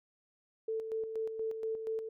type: tone with tremolo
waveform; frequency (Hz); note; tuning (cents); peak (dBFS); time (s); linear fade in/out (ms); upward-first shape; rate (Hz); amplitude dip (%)
sine; 443.8; A4; +15; -32; 0.68-2.09; 5; square; 4.2; 50
effects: none